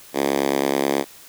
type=tone with high-pass filter; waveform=5% pulse; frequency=69.3 Hz; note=C#2; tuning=in tune; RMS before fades=-21 dBFS; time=0.13-1.05 s; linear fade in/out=50 ms; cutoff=300 Hz; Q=1.6; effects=white hiss -45 dBFS RMS until 1.28 s